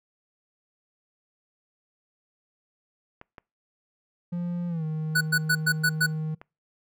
clicks, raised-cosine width 0.5 ms, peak -28 dBFS, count 3, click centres 3.214 / 3.382 / 6.415 s
triangle tone with pitch glide, 174.4 to 156.27 Hz, F3 to D#3, -2 to +8 cents, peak -25 dBFS, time 4.32-6.35 s, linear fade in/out 10 ms, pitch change -190 cents, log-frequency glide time 4.68-4.84 s
square tone bursts, 1480 Hz, F#6, in tune, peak -20 dBFS, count 6, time 5.15-6.066 s, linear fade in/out 10 ms, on 61 ms, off 110 ms
effects noise-tail reverb RT60 0.3 s tail -26 dB re dry

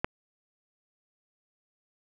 click, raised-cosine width 0.5 ms, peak -11 dBFS, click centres 0.045 s, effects none

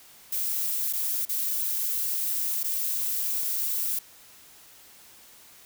violet noise with dropouts, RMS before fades -28 dBFS, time 0.32-3.99 s, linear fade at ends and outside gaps 5 ms, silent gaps 0.928-0.933 / 1.253-1.291 / 2.633-2.642 s, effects white hiss -52 dBFS RMS until 5.65 s

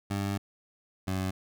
20% pulse tone pair in turn, 99.7 / 94.22 Hz, G2 / F#2, +30 / +32 cents, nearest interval minor second, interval 98 cents, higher first, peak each -24 dBFS, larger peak neither, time 0.1-0.38 / 1.07-1.31 s, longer first, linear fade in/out 10 ms, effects none

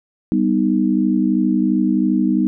sine chord, G augmented, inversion none, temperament equal with one note detuned, 196 / 248.2 / 311.1 Hz, G3 / B3 / D#4, 0 / +9 / 0 cents, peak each -18 dBFS, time 0.32-2.47 s, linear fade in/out 0 ms, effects none

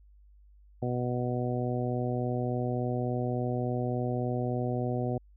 harmonic tone, 123.47 Hz, B2, in tune, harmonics 1 / 2 / 3 / 4 / 5 / 6, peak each -31 / -34 / -36 / -37 / -38 / -39 dBFS, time 0.82-5.18 s, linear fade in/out 5 ms, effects added 50 Hz sine -54 dBFS peak until 5.36 s

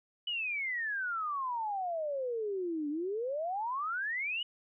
sine exponential two-way sweep, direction down then up, 2988 to 286.2 to 2988 Hz, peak -32 dBFS, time 0.27-4.43 s, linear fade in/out 5 ms, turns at 2.89 s, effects none

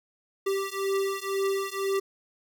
square beating tone pair, 390 / 392 Hz, G4 / G4, -9 / 0 cents, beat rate 2 Hz, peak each -30 dBFS, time 0.46-2 s, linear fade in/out 10 ms, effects none

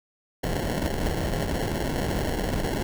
pink noise with sample-and-hold, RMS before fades -27 dBFS, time 0.43-2.83 s, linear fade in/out 5 ms, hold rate 1225 Hz, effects none

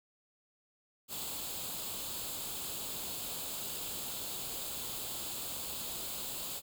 white noise with comb filter, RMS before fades -40 dBFS, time 1.08-6.62 s, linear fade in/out 50 ms, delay 0.26 ms, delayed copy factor +0.65, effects none

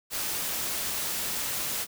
white noise, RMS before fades -31 dBFS, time 0.1-1.87 s, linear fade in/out 50 ms, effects none

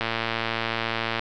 click train, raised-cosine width 0.3 ms, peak -9 dBFS, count 136, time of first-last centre 0.01-1.194 s, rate 114 Hz, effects low-pass 5000 Hz 12 dB/octave

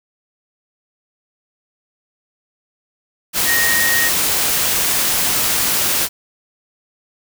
sine tone in noise, 1867 Hz, A#6, 2 cents sharp, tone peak -16 dBFS, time 3.45-4.11 s, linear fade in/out 50 ms, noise white, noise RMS -17 dBFS, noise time 3.33-6.09 s, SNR -2 dB, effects none

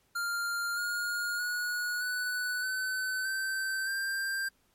square tone with pitch steps, 1396.9 / 1426.3 / 1456.2 / 1486.8 / 1518.1 / 1550 / 1582.5 Hz, F6 / F6 / F#6 / F#6 / F#6 / G6 / G6, 0 / +36 / -28 / +8 / +44 / -20 / +16 cents, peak -31 dBFS, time 0.15-4.49 s, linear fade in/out 10 ms, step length 620 ms, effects pink hiss -70 dBFS RMS until 4.74 s + MP3 64 kbps

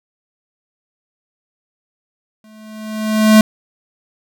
square tone with exponential growth, 216.3 Hz, A3, 29 cents flat, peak -4 dBFS, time 2.44-3.41 s, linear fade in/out 2 ms, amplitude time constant 210 ms, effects none

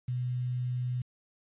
sine tone with quantisation, 124.6 Hz, B2, 16 cents sharp, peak -29 dBFS, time 0.08-1.02 s, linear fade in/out 5 ms, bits 9, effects resampled to 8000 Hz

